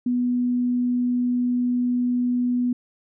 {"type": "tone", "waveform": "sine", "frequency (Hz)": 246, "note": "B3", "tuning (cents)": -7, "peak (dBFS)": -19, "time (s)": [0.06, 2.73], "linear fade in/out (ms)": 5, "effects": []}